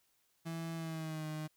35% pulse tone with pitch glide, 164.81 to 154.66 Hz, E3 to D#3, 0 to -10 cents, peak -37 dBFS, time 0.45-1.48 s, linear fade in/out 20 ms, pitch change -110 cents, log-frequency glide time 0.75-1.27 s, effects white hiss -75 dBFS RMS until 1.56 s

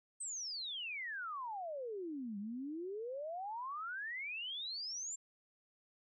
sine exponential two-way sweep, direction down then up, 8450 to 196 to 7470 Hz, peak -40 dBFS, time 0.2-5.16 s, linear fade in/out 10 ms, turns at 2.38 s, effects none

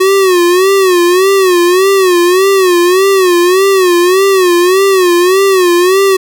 square tone with vibrato, 369.6 Hz, F#4, 2 cents flat, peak -6 dBFS, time 0-6.17 s, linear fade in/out 10 ms, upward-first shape sine, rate 1.7 Hz, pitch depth 110 cents each way, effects none

